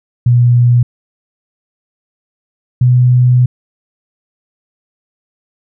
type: tone pair in turn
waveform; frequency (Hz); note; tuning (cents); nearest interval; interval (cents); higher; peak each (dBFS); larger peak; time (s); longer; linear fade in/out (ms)
sine; 121.4 / 124.67; B2 / B2; -29 / +17; unison; 46; second; -5; neither; 0.26-0.83 / 2.81-3.46; second; 5
effects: none